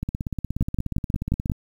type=two click trains; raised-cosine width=5 ms; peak=-14 / -9 dBFS; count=26 / 6; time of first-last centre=0.03-1.518 / 0.61-1.498 s; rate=16.8 / 5.63 Hz; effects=8-bit